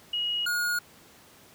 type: tone pair in turn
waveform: sine / square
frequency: 2894 / 1437 Hz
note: F#7 / F6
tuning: -39 / +49 cents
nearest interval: octave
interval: 1212 cents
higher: first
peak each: -26 dBFS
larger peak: neither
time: 0.13-0.46 / 0.46-0.79 s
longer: neither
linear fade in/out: 5 ms
effects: pink hiss -54 dBFS RMS until 1.54 s + high-pass 100 Hz 12 dB/octave